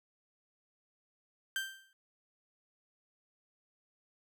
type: tone with exponential decay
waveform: 30% pulse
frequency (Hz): 1568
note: G6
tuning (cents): 0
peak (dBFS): -28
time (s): 1.56-1.93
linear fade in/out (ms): 1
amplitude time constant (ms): 79
effects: none